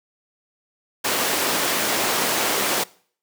pink high-pass noise, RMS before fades -22 dBFS, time 1.04-2.84 s, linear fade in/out 10 ms, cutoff 340 Hz, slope 12 dB/octave, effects noise-tail reverb RT60 0.5 s tail -22 dB re dry

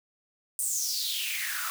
white noise with high-pass filter sweep, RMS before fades -31 dBFS, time 0.59-1.7 s, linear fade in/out 0 ms, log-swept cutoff 9100 to 1200 Hz, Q 5.9, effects none

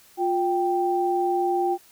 sine tone pair together, 353.6 / 784 Hz, F4 / G5, +22 / 0 cents, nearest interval octave + major second, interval 1378 cents, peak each -23 dBFS, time 0.17-1.78 s, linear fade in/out 50 ms, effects white hiss -54 dBFS RMS until 1.91 s

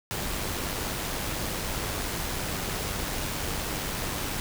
pink noise with amplitude modulation, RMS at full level -30 dBFS, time 0.11-4.4 s, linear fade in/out 0 ms, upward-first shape sine, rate 99 Hz, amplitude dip 30%, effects none

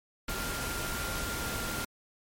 sine tone in noise, 1396.9 Hz, F6, in tune, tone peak -39 dBFS, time 0.28-1.85 s, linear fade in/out 5 ms, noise pink, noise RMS -35 dBFS, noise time 0.28-1.85 s, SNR -7 dB, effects MP3 64 kbps

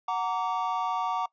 triangle chord, Gb augmented, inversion none, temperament just, 740 / 925 / 1156.2 Hz, Gb5 / Bb5 / D6, 0 / -14 / -27 cents, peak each -29 dBFS, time 0.08-1.26 s, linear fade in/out 5 ms, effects noise-tail reverb RT60 0.1 s tail -21 dB re dry + resampled to 16000 Hz

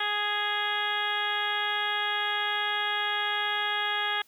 harmonic tone with a mistuned harmonic, 415.3 Hz, G#4, in tune, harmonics 1 / 2 / 3 / 4 / 5 / 6 / 7 / 8 / 9, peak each -42 / -33 / -35 / -31 / -35 / -41 / -39 / -32 / -43 dBFS, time 0-4.22 s, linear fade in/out 5 ms, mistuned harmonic 7, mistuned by -16 cents, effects white hiss -62 dBFS RMS until 4.27 s

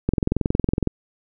click train, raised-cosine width 3 ms, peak -6 dBFS, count 18, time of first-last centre 0.09-0.873 s, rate 21.7 Hz, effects none

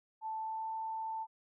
sine tone with pitch glide, 880 to 887.7 Hz, A5 to A5, 0 to +15 cents, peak -36 dBFS, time 0.21-1.27 s, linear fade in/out 50 ms, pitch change +15 cents, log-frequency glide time 0.38-0.7 s, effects none

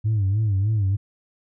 sine tone with vibrato, 102.8 Hz, G#2, 17 cents flat, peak -16 dBFS, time 0.04-0.97 s, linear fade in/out 20 ms, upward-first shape sine, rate 3.3 Hz, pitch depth 130 cents each way, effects tanh soft clip ceiling -16 dBFS

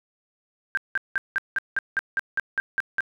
sine tone bursts, 1584 Hz, G6, 18 cents sharp, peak -20 dBFS, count 12, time 0.75-3.006 s, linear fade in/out 0 ms, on 23 ms, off 180 ms, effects 10-bit

